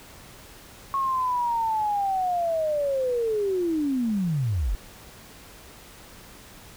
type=linear sweep; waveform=sine; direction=down; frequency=1099 to 38.77 Hz; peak=-22 dBFS; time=0.94-4.75 s; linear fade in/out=0 ms; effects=pink hiss -47 dBFS RMS until 6.76 s